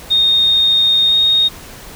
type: tone with pitch glide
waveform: sine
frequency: 3693 to 3719 Hz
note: A#7 to A#7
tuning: -17 to -5 cents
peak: -9 dBFS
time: 0.1-1.49 s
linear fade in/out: 20 ms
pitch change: +12 cents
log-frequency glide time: 1.08-1.15 s
effects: pink hiss -35 dBFS RMS until 1.95 s